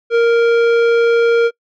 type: tone with tanh clipping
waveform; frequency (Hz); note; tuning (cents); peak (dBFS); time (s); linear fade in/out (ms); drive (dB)
sine; 466.2; A#4; 0; -11; 0.1-1.51; 50; 13
effects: noise-tail reverb RT60 0.1 s tail -25 dB re dry